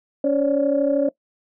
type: tone cluster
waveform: sine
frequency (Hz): 280.7 / 546 / 579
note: C#4 / C#5 / D5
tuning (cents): +22 / -26 / -25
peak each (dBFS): -20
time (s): 0.24-1.09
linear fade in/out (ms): 5
effects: noise-tail reverb RT60 0.1 s tail -21 dB re dry + tanh soft clip ceiling -8 dBFS